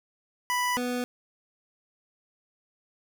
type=tone pair in turn; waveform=25% pulse; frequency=987.8 / 246.9 Hz; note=B5 / B3; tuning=0 / 0 cents; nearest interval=2 octaves; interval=2400 cents; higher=first; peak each=-21 / -24 dBFS; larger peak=first; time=0.5-0.77 / 0.77-1.04 s; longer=neither; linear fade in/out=0 ms; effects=none